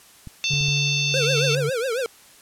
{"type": "clicks", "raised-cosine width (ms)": 5, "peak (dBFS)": -24, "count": 4, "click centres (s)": [0.273, 0.536, 0.61, 0.685]}
{"type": "harmonic tone", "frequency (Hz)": 891, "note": "A5", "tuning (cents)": 22, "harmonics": [3, 4, 5, 6, 7], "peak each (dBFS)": [-24, -26, -29, -35, -31], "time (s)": [0.44, 1.55], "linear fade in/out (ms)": 0}
{"type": "tone with tremolo", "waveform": "triangle", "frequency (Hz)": 143.1, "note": "D3", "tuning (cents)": -45, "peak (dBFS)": -20, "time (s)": [0.5, 1.7], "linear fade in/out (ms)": 10, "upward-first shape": "sine", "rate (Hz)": 1.3, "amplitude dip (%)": 35}
{"type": "tone with vibrato", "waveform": "square", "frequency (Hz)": 490.6, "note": "B4", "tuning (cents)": -12, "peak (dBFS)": -23, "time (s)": [1.14, 2.06], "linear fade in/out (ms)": 0, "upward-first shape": "triangle", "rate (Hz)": 7.3, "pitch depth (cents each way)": 210}
{"effects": ["white hiss -50 dBFS RMS until 2.41 s", "low-pass 12000 Hz 12 dB/octave"]}